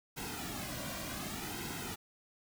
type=noise with flanger; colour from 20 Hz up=pink; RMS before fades=-41 dBFS; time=0.16-1.96 s; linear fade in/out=20 ms; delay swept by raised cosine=1.7 to 2.34 ms; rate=0.66 Hz; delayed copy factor=-0.75; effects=none